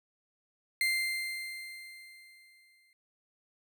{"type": "tone with exponential decay", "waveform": "35% pulse", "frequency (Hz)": 2091, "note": "C7", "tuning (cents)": -2, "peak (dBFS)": -24, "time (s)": [0.81, 2.93], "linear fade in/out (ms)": 1, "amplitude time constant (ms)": 460, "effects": []}